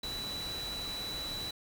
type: tone in noise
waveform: sine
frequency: 3951 Hz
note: B7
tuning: in tune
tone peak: -37 dBFS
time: 0.03-1.51 s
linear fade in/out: 5 ms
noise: pink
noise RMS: -43 dBFS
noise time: 0.03-1.51 s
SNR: +3 dB
effects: none